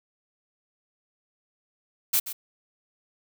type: noise with echo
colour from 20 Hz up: blue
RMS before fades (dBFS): -22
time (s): 2.13-2.2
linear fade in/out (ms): 10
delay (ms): 130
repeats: 1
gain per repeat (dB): -12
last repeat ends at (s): 2.33
effects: none